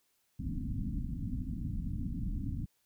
pink low-pass noise, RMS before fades -36 dBFS, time 0.39-2.66 s, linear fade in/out 10 ms, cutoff 290 Hz, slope 96 dB/octave, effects white hiss -75 dBFS RMS until 2.85 s

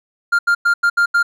triangle tone bursts at uneven times, 1400 Hz, F6, 4 cents sharp, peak -9 dBFS, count 6, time 0.32-0.39 / 0.47-0.55 / 0.65-0.74 / 0.83-0.9 / 0.97-1.06 / 1.14-1.23 s, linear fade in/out 10 ms, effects none

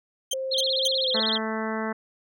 25% pulse tone bursts, 3156 Hz, G7, 11 cents sharp, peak -21 dBFS, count 3, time 0.31-0.877 s, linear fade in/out 5 ms, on 29 ms, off 240 ms
sine tone with pitch glide, 528 to 514.2 Hz, C5 to C5, +16 to -30 cents, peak -27 dBFS, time 0.33-1.2 s, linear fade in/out 2 ms, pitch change -46 cents, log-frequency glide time 1.02-1.09 s
sine tone with vibrato, 3681 Hz, A#7, 23 cents flat, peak -23 dBFS, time 0.51-1.38 s, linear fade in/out 10 ms, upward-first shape sine, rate 16 Hz, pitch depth 270 cents each way
harmonic tone, 220 Hz, A3, in tune, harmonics 1 / 2 / 3 / 4 / 5 / 6 / 7 / 8 / 9, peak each -30 / -33 / -35 / -36 / -37 / -38 / -38 / -39 / -40 dBFS, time 1.14-1.93 s, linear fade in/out 10 ms
effects none

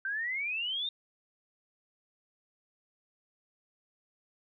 sine exponential sweep, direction up, 1539 to 3707 Hz, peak -31 dBFS, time 0.05-0.89 s, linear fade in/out 2 ms, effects none

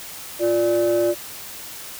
sine tone pair together, 349.2 / 587.3 Hz, F4 / D5, 0 / 0 cents, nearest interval major sixth, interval 900 cents, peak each -17 dBFS, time 0.39-1.15 s, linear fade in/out 50 ms, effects tanh soft clip ceiling -13 dBFS + white hiss -36 dBFS RMS until 1.99 s

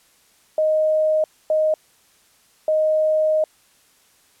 sine tone bursts at uneven times, 622.3 Hz, D#5, in tune, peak -15 dBFS, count 3, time 0.58-1.24 / 1.5-1.74 / 2.68-3.44 s, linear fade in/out 2 ms, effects white hiss -57 dBFS RMS until 4.4 s + low-pass 12000 Hz 12 dB/octave

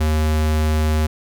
square tone, 77.4 Hz, D#2, 9 cents flat, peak -16 dBFS, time 0-1.07 s, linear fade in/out 10 ms, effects none

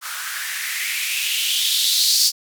violet noise with band-pass filter sweep, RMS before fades -21 dBFS, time 0.01-2.32 s, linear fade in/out 50 ms, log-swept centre 1300 to 4900 Hz, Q 4.2, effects none

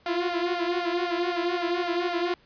sawtooth tone with flanger, 349.2 Hz, F4, in tune, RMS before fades -27 dBFS, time 0.06-2.34 s, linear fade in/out 2 ms, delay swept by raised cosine 1.3 to 5.5 ms, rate 3.9 Hz, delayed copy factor +0.7, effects pink hiss -60 dBFS RMS until 2.45 s + resampled to 11025 Hz

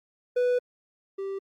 triangle tone pair in turn, 493.9 / 390.5 Hz, B4 / G4, 0 / -7 cents, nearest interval major third, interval 407 cents, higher first, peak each -19 / -28 dBFS, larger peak first, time 0.36-0.59 / 1.18-1.39 s, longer first, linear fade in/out 10 ms, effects Opus 48 kbps

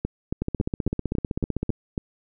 two click trains, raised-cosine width 3 ms, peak -12 / -12 dBFS, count 21 / 8, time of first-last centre 0.42-1.694 / 0.05-1.978 s, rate 15.7 / 3.63 Hz, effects none

